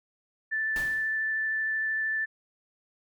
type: tone with vibrato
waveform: sine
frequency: 1760 Hz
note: A6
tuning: in tune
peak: -26 dBFS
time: 0.51-2.26 s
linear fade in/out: 20 ms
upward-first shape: triangle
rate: 13 Hz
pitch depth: 9 cents each way
type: noise with exponential decay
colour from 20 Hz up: pink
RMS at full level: -37 dBFS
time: 0.76-1.27 s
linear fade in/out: 1 ms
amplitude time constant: 110 ms
effects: none